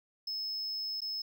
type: tone with dropouts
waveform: triangle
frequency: 5200 Hz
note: E8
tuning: 24 cents flat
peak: -33 dBFS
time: 0.27-1.22 s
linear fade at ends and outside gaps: 5 ms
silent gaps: 1.006-1.017 s
effects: none